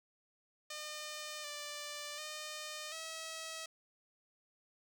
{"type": "tone with pitch steps", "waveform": "5% pulse", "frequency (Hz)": [606, 589, 610, 645], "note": ["D#5", "D5", "D#5", "E5"], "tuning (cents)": [-46, 5, -34, -38], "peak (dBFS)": -31, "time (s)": [0.7, 3.66], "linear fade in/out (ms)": 5, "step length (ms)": 740, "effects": []}